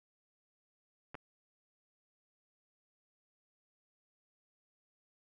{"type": "clicks", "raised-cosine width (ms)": 0.5, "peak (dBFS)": -30, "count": 2, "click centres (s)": [1.145, 1.152], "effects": []}